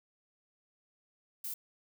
violet noise, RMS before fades -39 dBFS, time 1.44-1.54 s, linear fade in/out 5 ms, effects none

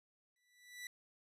sawtooth tone with exponential growth, 1969 Hz, B6, 6 cents flat, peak -39 dBFS, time 0.36-0.87 s, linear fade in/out 2 ms, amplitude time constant 110 ms, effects resampled to 32000 Hz

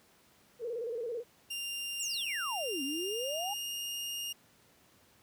sine tone with vibrato, 468 Hz, A#4, 7 cents sharp, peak -34 dBFS, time 0.59-1.24 s, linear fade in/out 50 ms, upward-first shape square, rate 18 Hz, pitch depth 76 cents each way
sawtooth tone with pitch glide, 2794 to 2833 Hz, F7 to F7, 0 to +24 cents, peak -33 dBFS, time 1.5-4.33 s, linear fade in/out 10 ms, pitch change +24 cents, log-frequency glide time 2.72-3.61 s
sine exponential two-way sweep, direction down then up, 8372 to 261.6 to 844 Hz, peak -35 dBFS, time 1.99-3.54 s, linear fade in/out 10 ms, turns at 2.83 s
effects pink hiss -64 dBFS RMS until 5.22 s + high-pass 100 Hz 12 dB/octave

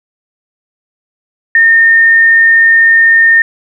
sine tone, 1824 Hz, A#6, 38 cents flat, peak -3 dBFS, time 1.55-3.42 s, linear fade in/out 2 ms, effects none

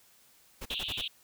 pink noise bursts, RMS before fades -40 dBFS, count 5, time 0.61-1.017 s, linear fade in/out 10 ms, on 47 ms, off 43 ms
white band-pass noise, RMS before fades -36 dBFS, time 0.7-1.08 s, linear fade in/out 5 ms, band 2600 to 3800 Hz, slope 96 dB/octave
effects white hiss -62 dBFS RMS until 1.23 s

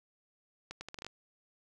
accelerating click train, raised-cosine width 0.2 ms, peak -25 dBFS, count 8, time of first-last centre 0.71-1.066 s, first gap 100 ms, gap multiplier 0.76, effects none

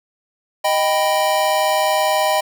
square chord, Eb augmented, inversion none, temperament equal, 622.3 / 784 / 987.8 Hz, Eb5 / G5 / B5, 0 / 0 / 0 cents, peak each -19 / -20 / -22 dBFS, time 0.64-2.41 s, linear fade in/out 10 ms, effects none

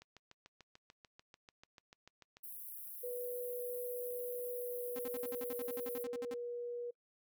click train, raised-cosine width 0.2 ms, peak -38 dBFS, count 17, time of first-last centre 0.02-2.369 s, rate 6.81 Hz
pink high-pass noise, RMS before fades -48 dBFS, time 2.43-6.04 s, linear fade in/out 10 ms, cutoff 11000 Hz, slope 48 dB/octave
sine tone with pitch glide, 490.7 to 480.9 Hz, B4 to B4, -11 to -46 cents, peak -39 dBFS, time 3.03-6.91 s, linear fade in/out 10 ms, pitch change -35 cents, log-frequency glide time 4.37-6.35 s
sawtooth tone bursts, 261.6 Hz, C4, in tune, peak -40 dBFS, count 16, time 4.96-6.34 s, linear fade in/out 2 ms, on 30 ms, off 60 ms
effects noise-tail reverb RT60 0.1 s tail -25 dB re dry

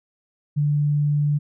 sine tone, 146.83 Hz, D3, in tune, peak -17 dBFS, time 0.56-1.39 s, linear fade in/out 20 ms, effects none

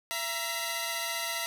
10% pulse tone cluster, 671 / 944 / 2028 Hz, E5 / A#5 / B6, +31 / +22 / +45 cents, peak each -27 dBFS, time 0.11-1.46 s, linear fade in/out 0 ms, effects none

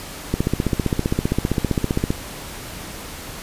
click train, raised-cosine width 3 ms, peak -5 dBFS, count 28, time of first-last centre 0.34-2.105 s, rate 15.3 Hz, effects pink hiss -34 dBFS RMS until 3.42 s + resampled to 32000 Hz

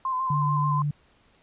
sine tone with vibrato, 1036 Hz, C6, 17 cents flat, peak -24 dBFS, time 0.05-0.82 s, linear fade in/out 2 ms, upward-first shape square, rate 6.8 Hz, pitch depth 29 cents each way
sine tone, 146.83 Hz, D3, in tune, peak -23 dBFS, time 0.3-0.91 s, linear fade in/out 5 ms
effects pink hiss -61 dBFS RMS until 1.42 s + resampled to 8000 Hz

